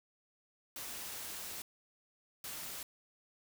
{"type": "noise bursts at uneven times", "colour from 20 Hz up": "white", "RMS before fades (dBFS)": -44, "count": 2, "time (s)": [[0.76, 1.62], [2.44, 2.83]], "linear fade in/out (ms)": 2, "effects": []}